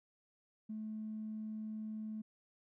triangle tone with tanh clipping, 216.6 Hz, A3, 27 cents flat, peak -40 dBFS, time 0.69-2.22 s, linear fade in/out 10 ms, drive 4 dB, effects none

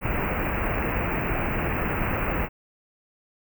pink band-stop noise, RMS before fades -26 dBFS, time 0.01-2.49 s, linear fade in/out 50 ms, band 2700 to 16000 Hz, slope 96 dB/octave, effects none

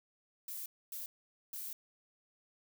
violet noise bursts at uneven times, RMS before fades -43 dBFS, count 3, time 0.48-0.66 / 0.92-1.06 / 1.53-1.73 s, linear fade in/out 2 ms, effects none

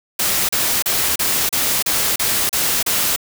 white noise bursts, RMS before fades -18 dBFS, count 9, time 0.19-3.162 s, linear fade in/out 5 ms, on 300 ms, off 34 ms, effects none

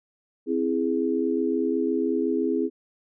sine chord, C augmented, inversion none, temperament equal, 261.6 / 329.6 / 415.3 Hz, C4 / E4 / G#4, 0 / 0 / 0 cents, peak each -26 dBFS, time 0.46-2.7 s, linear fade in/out 50 ms, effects none

